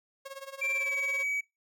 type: tone with tremolo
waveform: sawtooth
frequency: 545 Hz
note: C#5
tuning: 29 cents flat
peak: -34 dBFS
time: 0.25-1.24 s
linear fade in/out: 10 ms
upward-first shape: sine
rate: 18 Hz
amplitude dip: 80%
type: tone with pitch glide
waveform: triangle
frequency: 2349 to 2274 Hz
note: D7 to C#7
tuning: 0 to +44 cents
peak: -27 dBFS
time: 0.61-1.41 s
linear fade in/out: 10 ms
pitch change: -56 cents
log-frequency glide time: 0.74-0.96 s
effects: noise-tail reverb RT60 0.2 s tail -21 dB re dry